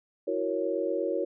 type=chord; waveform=sine; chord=F# dominant seventh; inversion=third; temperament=equal; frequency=329.6 / 370 / 466.2 / 554.4 Hz; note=E4 / F#4 / A#4 / C#5; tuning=0 / 0 / 0 / 0 cents; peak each=-33 / -32 / -32 / -31 dBFS; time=0.27-1.25 s; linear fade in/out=10 ms; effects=none